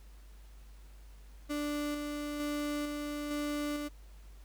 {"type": "tone with tremolo", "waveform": "35% pulse", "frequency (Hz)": 293.7, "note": "D4", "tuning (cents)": 0, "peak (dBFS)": -31, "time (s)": [1.49, 3.89], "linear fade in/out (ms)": 20, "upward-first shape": "square", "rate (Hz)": 1.1, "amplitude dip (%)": 30, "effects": ["added 50 Hz sine -50 dBFS peak until 4.44 s", "pink hiss -64 dBFS RMS until 4.44 s"]}